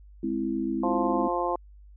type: chord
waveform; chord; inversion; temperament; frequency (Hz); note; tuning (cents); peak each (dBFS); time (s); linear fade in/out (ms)
sine; Ab augmented; none; equal; 207.7 / 261.6 / 329.6; Ab3 / C4 / E4; 0 / 0 / 0; -32 / -30 / -29; 0.23-1.28; 5
type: harmonic tone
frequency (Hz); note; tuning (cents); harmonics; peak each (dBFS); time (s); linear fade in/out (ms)
175.3; F3; +7; 2 / 3 / 4 / 5 / 6; -31 / -31 / -31 / -31 / -31; 0.83-1.56; 5
effects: added 50 Hz sine -47 dBFS peak until 1.96 s